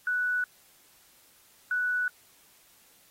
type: tone pair in turn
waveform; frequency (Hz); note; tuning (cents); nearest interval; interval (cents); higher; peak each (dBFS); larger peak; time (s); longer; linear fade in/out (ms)
sine; 1480 / 1480; F#6 / F#6; 0 / 0; unison; 0; neither; -25; neither; 0.07-0.44 / 1.71-2.08; neither; 2
effects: white hiss -60 dBFS RMS until 3.1 s + AAC 48 kbps